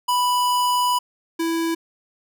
square tone pair in turn, 987.8 / 330.4 Hz, B5 / E4, 0 / +4 cents, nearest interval octave + perfect fifth, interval 1896 cents, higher first, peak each -18 / -21 dBFS, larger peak first, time 0.08-0.99 / 1.39-1.75 s, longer first, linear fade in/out 10 ms, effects none

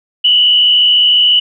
sine tone with frequency modulation, 2960 Hz, F#7, in tune, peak -6 dBFS, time 0.24-1.4 s, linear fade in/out 10 ms, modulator 74.1 Hz, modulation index 1.1, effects none

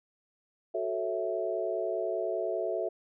sine chord, F# minor seventh, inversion none, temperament equal, 370 / 440 / 554.4 / 659.3 Hz, F#4 / A4 / C#5 / E5, 0 / 0 / 0 / 0 cents, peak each -35 / -35 / -38 / -32 dBFS, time 0.74-2.89 s, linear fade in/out 10 ms, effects none

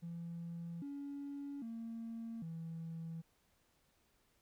triangle tone with pitch steps, 169.1 / 282.5 / 228.3 / 164.1 Hz, E3 / C#4 / A#3 / E3, +44 / +33 / -36 / -8 cents, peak -39 dBFS, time 0.02-3.22 s, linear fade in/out 20 ms, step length 800 ms, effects tanh soft clip ceiling -39 dBFS + pink hiss -75 dBFS RMS until 4.41 s

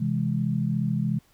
sine chord, C augmented, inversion none, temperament equal, 130.81 / 164.81 / 207.7 Hz, C3 / E3 / G#3, 0 / 0 / 0 cents, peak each -27 dBFS, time 0-1.19 s, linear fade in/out 10 ms, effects pink hiss -62 dBFS RMS until 1.33 s

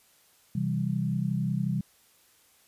sine chord, C major, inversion none, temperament equal, 130.81 / 164.81 / 196 Hz, C3 / E3 / G3, 0 / 0 / 0 cents, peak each -30 dBFS, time 0.55-1.81 s, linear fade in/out 5 ms, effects white hiss -62 dBFS RMS until 2.67 s + resampled to 32000 Hz

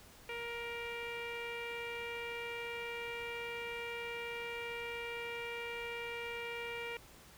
sawtooth tone with low-pass filter, 470 Hz, A#4, 14 cents sharp, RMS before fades -42 dBFS, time 0.29-6.97 s, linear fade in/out 2 ms, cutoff 2500 Hz, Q 5.5, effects pink hiss -58 dBFS RMS until 7.37 s

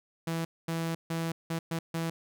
sawtooth tone bursts at uneven times, 164.81 Hz, E3, in tune, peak -26 dBFS, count 6, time 0.27-0.45 / 0.68-0.95 / 1.1-1.32 / 1.5-1.59 / 1.71-1.79 / 1.94-2.1 s, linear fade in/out 5 ms, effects none

